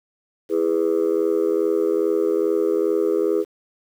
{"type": "chord", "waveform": "sine", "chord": "E major", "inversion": "none", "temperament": "just", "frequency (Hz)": [329.6, 412, 494.4], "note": ["E4", "G#4", "B4"], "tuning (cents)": [0, -14, 2], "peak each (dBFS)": [-21, -18, -22], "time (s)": [0.49, 3.45], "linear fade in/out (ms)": 50, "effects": ["tanh soft clip ceiling -12 dBFS", "8-bit"]}